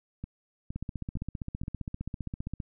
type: two click trains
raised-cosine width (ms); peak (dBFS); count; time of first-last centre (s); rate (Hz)
5; -22 / -24; 29 / 4; 0.76-2.602 / 0.24-1.635; 15.2 / 2.15
effects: none